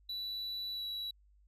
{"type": "tone with pitch glide", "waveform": "triangle", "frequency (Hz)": [3951, 3917], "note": ["B7", "B7"], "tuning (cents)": [0, -15], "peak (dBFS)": -36, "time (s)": [0.09, 1.11], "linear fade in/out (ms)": 5, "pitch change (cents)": -15, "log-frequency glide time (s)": [0.72, 0.84], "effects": ["added 50 Hz sine -62 dBFS peak until 1.47 s"]}